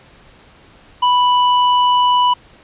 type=tone; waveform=square; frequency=987.8 Hz; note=B5; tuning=in tune; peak=-11 dBFS; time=1.02-2.34 s; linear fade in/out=10 ms; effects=pink hiss -46 dBFS RMS until 2.63 s + resampled to 8000 Hz